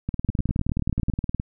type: two click trains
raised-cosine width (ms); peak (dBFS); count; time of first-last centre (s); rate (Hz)
5; -13 / -10; 26 / 9; 0.09-1.399 / 0.29-1.098; 19.1 / 9.9
effects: none